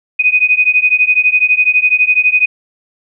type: beating tone pair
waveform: sine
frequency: 2489 / 2501 Hz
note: D#7 / D#7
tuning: 0 / +8 cents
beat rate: 12 Hz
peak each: -11 dBFS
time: 0.19-2.46 s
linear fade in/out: 10 ms
effects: none